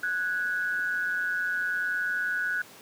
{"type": "tone pair together", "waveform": "sine", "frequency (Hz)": [1475, 1655.6], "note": ["F#6", "G#6"], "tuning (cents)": [-6, -6], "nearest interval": "major second", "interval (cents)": 200, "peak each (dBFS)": [-27, -32], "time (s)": [0.03, 2.62], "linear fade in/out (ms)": 5, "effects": ["pink hiss -49 dBFS RMS until 2.81 s", "high-pass 200 Hz 12 dB/octave"]}